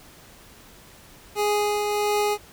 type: tone with tremolo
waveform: 25% pulse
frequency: 415.3 Hz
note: G#4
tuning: in tune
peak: -16 dBFS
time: 1.35-2.38 s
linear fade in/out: 50 ms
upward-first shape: triangle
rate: 1.5 Hz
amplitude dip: 35%
effects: pink hiss -49 dBFS RMS until 2.52 s